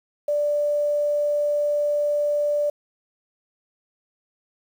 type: tone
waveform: sine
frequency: 587.3 Hz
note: D5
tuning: in tune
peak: -19 dBFS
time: 0.28-2.7 s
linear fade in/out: 5 ms
effects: 8-bit